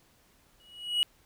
triangle tone with exponential growth, 2913 Hz, F#7, 28 cents flat, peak -19 dBFS, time 0.6-1.03 s, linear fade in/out 0 ms, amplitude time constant 92 ms, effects pink hiss -64 dBFS RMS until 1.25 s

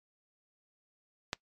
click, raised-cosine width 0.2 ms, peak -14 dBFS, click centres 1.331 s, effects noise-tail reverb RT60 0.1 s tail -22 dB re dry + MP3 96 kbps

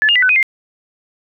sine tone with pitch steps, 1727 / 2832 / 1985 / 1505 / 2502 / 2107 Hz, A6 / F7 / B6 / F#6 / D#7 / C7, -33 / +23 / +8 / +29 / +9 / +12 cents, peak -9 dBFS, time 0.02-0.428 s, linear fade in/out 0 ms, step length 68 ms, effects none

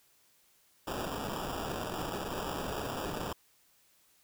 white noise with sample-and-hold, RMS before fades -37 dBFS, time 0.87-3.33 s, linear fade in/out 5 ms, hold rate 2100 Hz, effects white hiss -67 dBFS RMS until 4.23 s

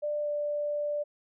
sine tone with pitch glide, 593 to 588.6 Hz, D5 to D5, +17 to +4 cents, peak -28 dBFS, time 0.02-1.04 s, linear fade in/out 20 ms, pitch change -13 cents, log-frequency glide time 0.22-0.28 s, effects none

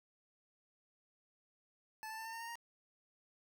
25% pulse tone with pitch steps, 872 / 882.1 / 892.4 / 902.8 / 913.2 / 923.9 / 934.6 Hz, A5 / A5 / A5 / A5 / A#5 / A#5 / A#5, -16 / +4 / +24 / +44 / -36 / -16 / +4 cents, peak -40 dBFS, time 2.03-2.555 s, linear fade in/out 0 ms, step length 75 ms, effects none

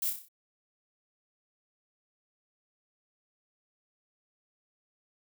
violet noise with echo, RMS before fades -31 dBFS, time 0.02-0.1 s, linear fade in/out 5 ms, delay 31 ms, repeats 6, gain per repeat -5 dB, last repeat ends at 0.286 s, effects none

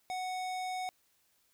square tone with low-pass filter, 740 Hz, F#5, in tune, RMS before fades -37 dBFS, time 0.1-0.89 s, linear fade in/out 0 ms, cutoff 10000 Hz, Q 0.65, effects white hiss -72 dBFS RMS until 1.53 s

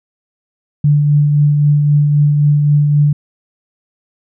sine tone with tremolo, 146.83 Hz, D3, in tune, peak -6 dBFS, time 0.84-3.13 s, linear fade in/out 5 ms, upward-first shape triangle, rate 3.8 Hz, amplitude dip 35%, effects none

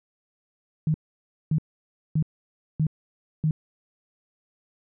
sine tone bursts, 155.56 Hz, D#3, in tune, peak -19 dBFS, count 5, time 0.87-3.51 s, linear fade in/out 2 ms, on 72 ms, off 570 ms, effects none

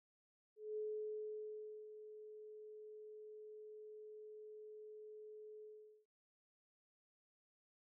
sine tone with ADSR envelope, 427.7 Hz, A4, 49 cents flat, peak -40 dBFS, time 0.56-6.06 s, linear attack 210 ms, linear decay 1100 ms, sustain -12 dB, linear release 430 ms, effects none

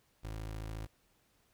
25% pulse tone, 54 Hz, A1, 32 cents flat, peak -36 dBFS, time 0.23-0.87 s, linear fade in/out 20 ms, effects pink hiss -72 dBFS RMS until 1.53 s

